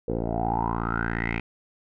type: tone with low-pass filter sweep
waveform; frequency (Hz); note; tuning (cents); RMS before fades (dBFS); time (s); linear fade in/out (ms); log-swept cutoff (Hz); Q
10% pulse; 57; A#1; -38; -27; 0.08-1.4; 5; 480 to 2400; 9.8
effects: none